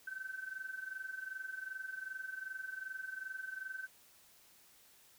sine tone with amplitude modulation, 1537 Hz, G6, 35 cents flat, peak -38 dBFS, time 0.07-3.87 s, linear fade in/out 5 ms, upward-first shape sine, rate 22.6 Hz, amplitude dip 75%, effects white hiss -64 dBFS RMS until 5.18 s

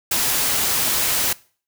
white noise, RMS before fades -20 dBFS, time 0.11-1.33 s, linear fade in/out 5 ms, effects noise-tail reverb RT60 0.4 s tail -21 dB re dry

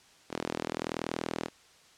sawtooth tone with high-pass filter, 40.62 Hz, E1, 25 cents flat, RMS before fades -36 dBFS, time 0.29-1.5 s, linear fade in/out 50 ms, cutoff 300 Hz, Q 1.1, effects white hiss -59 dBFS RMS until 1.97 s + low-pass 7000 Hz 12 dB/octave

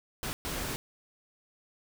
pink noise bursts at uneven times, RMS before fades -35 dBFS, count 2, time 0.23-0.33 / 0.45-0.76 s, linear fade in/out 0 ms, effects none

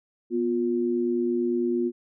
sine tone pair together, 244.5 / 353.4 Hz, B3 / F4, -17 / +21 cents, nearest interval tritone, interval 638 cents, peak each -26 / -24 dBFS, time 0.3-1.92 s, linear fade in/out 50 ms, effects none

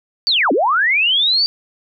sine linear two-way sweep, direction down then up, 4699 to 240 to 4699 Hz, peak -12 dBFS, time 0.27-1.46 s, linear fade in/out 0 ms, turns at 0.52 s, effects none

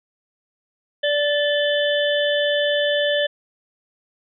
harmonic tone with a mistuned harmonic, 583 Hz, D5, 13 cents flat, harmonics 1 / 3 / 5 / 6, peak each -19 / -24 / -26 / -27 dBFS, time 1.03-3.27 s, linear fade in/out 10 ms, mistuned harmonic 5, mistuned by +73 cents, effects none

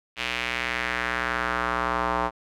square tone with band-pass filter sweep, 60.8 Hz, B1, 26 cents flat, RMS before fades -27 dBFS, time 0.16-2.31 s, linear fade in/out 50 ms, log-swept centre 2700 to 970 Hz, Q 2.2, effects none

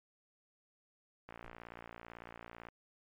click train, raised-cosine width 0.5 ms, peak -33 dBFS, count 82, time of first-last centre 1.29-2.687 s, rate 58 Hz
brown noise with exponential decay, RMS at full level -50 dBFS, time 1.44-1.61 s, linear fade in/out 1 ms, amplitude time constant 35 ms
effects MP3 64 kbps

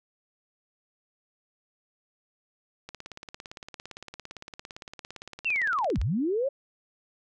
click train, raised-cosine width 0.2 ms, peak -23 dBFS, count 56, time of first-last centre 2.89-6.015 s, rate 17.6 Hz
sine linear two-way sweep, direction down then up, 2794 to 38.89 to 571 Hz, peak -24 dBFS, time 5.45-6.49 s, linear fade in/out 10 ms, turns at 5.99 s
effects none

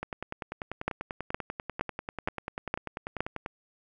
two click trains, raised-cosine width 0.5 ms, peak -19 / -12 dBFS, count 36 / 6, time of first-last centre 0.03-3.461 / 0.88-3.206 s, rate 10.2 / 2.15 Hz, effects none

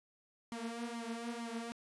sawtooth tone with flanger, 233.1 Hz, A#3, in tune, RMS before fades -42 dBFS, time 0.52-1.72 s, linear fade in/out 0 ms, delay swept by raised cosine 0.93 to 6.03 ms, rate 2.2 Hz, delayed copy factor +0.75, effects resampled to 24000 Hz

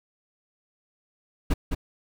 brown noise with echo, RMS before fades -20 dBFS, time 1.5-1.54 s, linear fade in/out 10 ms, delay 210 ms, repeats 1, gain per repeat -5 dB, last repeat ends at 1.75 s, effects none

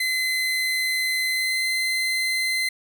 30% pulse tone with pitch glide, 2045 to 2060 Hz, C7 to C7, -40 to -28 cents, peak -19 dBFS, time 0-2.69 s, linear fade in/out 5 ms, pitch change +12 cents, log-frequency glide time 1.3-1.67 s, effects none

